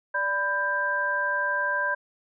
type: tone cluster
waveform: sine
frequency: 585 / 995 / 1583 Hz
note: D5 / B5 / G6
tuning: -7 / +13 / +17 cents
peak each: -32 / -29 / -25 dBFS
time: 0.14-1.95 s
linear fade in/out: 10 ms
effects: none